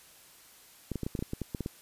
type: clicks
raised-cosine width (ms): 3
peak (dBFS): -20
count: 12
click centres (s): 0.917 / 0.957 / 1.033 / 1.065 / 1.152 / 1.191 / 1.225 / 1.334 / 1.417 / 1.548 / 1.607 / 1.661
effects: white hiss -56 dBFS RMS until 1.81 s + resampled to 32000 Hz